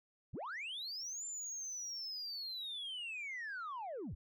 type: linear two-way sweep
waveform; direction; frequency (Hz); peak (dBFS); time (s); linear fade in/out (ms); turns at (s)
sine; up then down; 41.2 to 7250 to 41.2; -39; 0.33-4.15; 10; 1.25
effects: tanh soft clip ceiling -39 dBFS